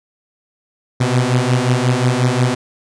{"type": "beating tone pair", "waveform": "sawtooth", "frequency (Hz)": [122.4, 128], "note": ["B2", "C3"], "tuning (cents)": [-15, -38], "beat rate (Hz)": 5.6, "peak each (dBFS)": -12, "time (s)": [1, 2.55], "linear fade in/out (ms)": 10, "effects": ["resampled to 22050 Hz"]}